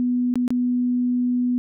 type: tone with dropouts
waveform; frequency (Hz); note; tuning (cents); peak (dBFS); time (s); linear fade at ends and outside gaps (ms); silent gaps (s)
sine; 246.8; B3; -1; -18; 0-1.58; 0; 0.34-0.356 / 0.479-0.505
effects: none